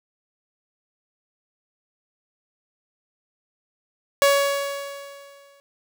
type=tone with exponential decay; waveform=sawtooth; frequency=561 Hz; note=C#5; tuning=21 cents sharp; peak=-9 dBFS; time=4.22-5.6 s; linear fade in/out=0 ms; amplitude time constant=300 ms; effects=none